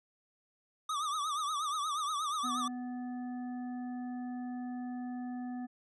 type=tone with vibrato; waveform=square; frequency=1203 Hz; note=D6; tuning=41 cents sharp; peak=-33 dBFS; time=0.89-2.68 s; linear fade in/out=5 ms; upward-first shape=triangle; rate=8.4 Hz; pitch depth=130 cents each way
type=harmonic tone; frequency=248.1 Hz; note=B3; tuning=8 cents sharp; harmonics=1 / 3 / 5 / 7; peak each=-37 / -47 / -63 / -58 dBFS; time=2.43-5.67 s; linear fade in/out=20 ms
effects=resampled to 24000 Hz